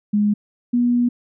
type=tone pair in turn; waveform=sine; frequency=207.7 / 242.2 Hz; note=G#3 / B3; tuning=0 / -34 cents; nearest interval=minor third; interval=266 cents; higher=second; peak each=-14 dBFS; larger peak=neither; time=0.13-0.34 / 0.73-1.09 s; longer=second; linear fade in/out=10 ms; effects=none